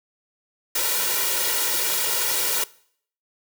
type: noise with comb filter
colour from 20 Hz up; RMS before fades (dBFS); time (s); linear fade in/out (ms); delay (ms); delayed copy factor
white; -23; 0.75-2.64; 5; 2.1; +0.85
effects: noise-tail reverb RT60 0.6 s tail -21 dB re dry + high-pass 200 Hz 12 dB/octave